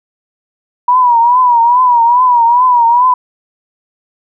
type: tone with vibrato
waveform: sine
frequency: 968 Hz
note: B5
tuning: 35 cents flat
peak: -5 dBFS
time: 0.88-3.14 s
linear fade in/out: 5 ms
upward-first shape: triangle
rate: 2.4 Hz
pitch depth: 100 cents each way
effects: none